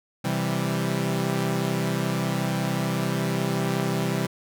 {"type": "chord", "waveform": "sawtooth", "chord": "C major", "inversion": "none", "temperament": "equal", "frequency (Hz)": [130.81, 164.81, 196], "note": ["C3", "E3", "G3"], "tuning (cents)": [0, 0, 0], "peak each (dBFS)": -24, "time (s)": [0.24, 4.27], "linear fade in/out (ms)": 10, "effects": []}